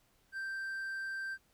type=tone; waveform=triangle; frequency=1568 Hz; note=G6; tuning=in tune; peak=-35 dBFS; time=0.32-1.38 s; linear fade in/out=50 ms; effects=pink hiss -71 dBFS RMS until 1.53 s